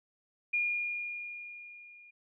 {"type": "tone with level ramp", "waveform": "sine", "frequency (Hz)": 2424, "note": "D#7", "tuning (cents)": -46, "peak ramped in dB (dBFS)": [-26, -53], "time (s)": [0.53, 2.11], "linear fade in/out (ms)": 10, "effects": []}